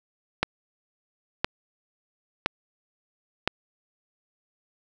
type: click train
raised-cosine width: 0.3 ms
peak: -5 dBFS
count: 4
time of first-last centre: 0.43-3.476 s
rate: 0.985 Hz
effects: none